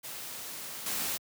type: noise with level steps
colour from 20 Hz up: white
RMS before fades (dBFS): -41 / -33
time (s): 0.03-1.18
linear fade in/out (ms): 20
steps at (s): 0.86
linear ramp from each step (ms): 5
effects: high-pass 80 Hz 12 dB/octave